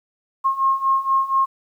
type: beating tone pair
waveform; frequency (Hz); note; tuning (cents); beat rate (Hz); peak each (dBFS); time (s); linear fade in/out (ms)
sine; 1073 / 1077.2; C6 / C#6; +43 / -50; 4.2; -21 / -18; 0.44-1.46; 20
effects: 9-bit